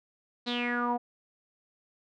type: tone with low-pass filter sweep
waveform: sawtooth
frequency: 242.1 Hz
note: B3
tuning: 34 cents flat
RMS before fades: -30 dBFS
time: 0.46-0.98 s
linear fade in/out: 20 ms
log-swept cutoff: 4200 to 760 Hz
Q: 8.2
effects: none